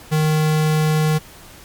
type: tone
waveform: square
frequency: 154.9 Hz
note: D#3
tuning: 7 cents flat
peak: -15 dBFS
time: 0.11-1.19 s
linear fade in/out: 20 ms
effects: pink hiss -42 dBFS RMS until 1.64 s + MP3 96 kbps